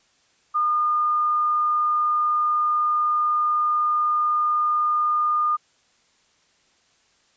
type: tone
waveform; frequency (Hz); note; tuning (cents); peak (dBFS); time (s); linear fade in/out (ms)
sine; 1216; D#6; -40; -18; 0.54-5.57; 20
effects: white hiss -62 dBFS RMS until 7.36 s + resampled to 16000 Hz